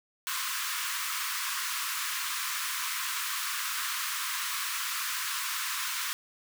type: high-pass noise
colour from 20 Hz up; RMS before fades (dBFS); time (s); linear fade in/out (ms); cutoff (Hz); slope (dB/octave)
pink; -33; 0.27-6.13; 0; 1000; 96
effects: none